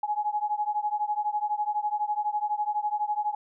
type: beating tone pair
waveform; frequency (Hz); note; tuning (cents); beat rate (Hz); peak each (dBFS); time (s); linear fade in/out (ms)
sine; 834 / 846; G#5 / G#5; +7 / +32; 12; -28 / -29; 0.03-3.35; 5
effects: none